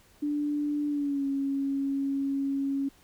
sine tone with pitch glide, 293.7 to 275.6 Hz, D4 to C#4, 0 to -10 cents, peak -26 dBFS, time 0.22-2.89 s, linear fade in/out 10 ms, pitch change -110 cents, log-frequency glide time 0.88-1.26 s, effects pink hiss -60 dBFS RMS until 3.03 s

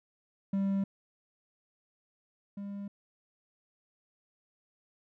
triangle tone pair in turn, 196 / 200.6 Hz, G3 / G3, 0 / +40 cents, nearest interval unison, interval 40 cents, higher second, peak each -25 / -35 dBFS, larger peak first, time 0.53-0.84 / 2.57-2.88 s, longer neither, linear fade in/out 5 ms, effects none

